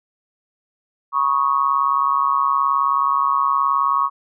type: tone with amplitude modulation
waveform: sine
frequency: 1109 Hz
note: C#6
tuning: in tune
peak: -11 dBFS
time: 1.12-4.1 s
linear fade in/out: 50 ms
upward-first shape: sine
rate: 139 Hz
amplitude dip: 90%
effects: none